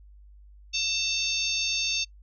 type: harmonic tone with a mistuned harmonic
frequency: 906 Hz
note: A#5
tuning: 50 cents flat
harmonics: 3 / 4 / 5 / 6 / 7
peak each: -30 / -31 / -32 / -33 / -33 dBFS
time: 0.73-2.05 s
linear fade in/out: 20 ms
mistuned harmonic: 3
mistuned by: -28 cents
effects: noise-tail reverb RT60 0.1 s tail -26 dB re dry + added 50 Hz sine -48 dBFS peak until 2.22 s